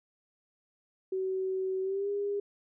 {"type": "tone with pitch glide", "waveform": "sine", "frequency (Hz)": [378, 405.1], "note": ["F#4", "G#4"], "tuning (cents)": [37, -43], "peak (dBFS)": -29, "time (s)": [1.12, 2.4], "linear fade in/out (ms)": 5, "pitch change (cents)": 120, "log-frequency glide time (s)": [1.82, 2.09], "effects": []}